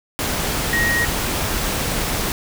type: tone in noise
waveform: sine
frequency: 1883 Hz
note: A#6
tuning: 17 cents sharp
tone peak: -17 dBFS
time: 0.73-1.05 s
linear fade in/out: 0 ms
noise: pink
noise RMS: -22 dBFS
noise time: 0.19-2.32 s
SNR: +2 dB
effects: none